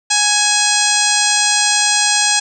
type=harmonic tone with a mistuned harmonic; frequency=830.6 Hz; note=G#5; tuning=in tune; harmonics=1 / 2 / 3 / 4 / 5 / 6 / 7 / 8 / 9 / 10; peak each=-21 / -21 / -21 / -21 / -21 / -21 / -21 / -21 / -21 / -21 dBFS; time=0.1-2.4 s; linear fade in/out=10 ms; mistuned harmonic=3; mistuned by=+38 cents; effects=none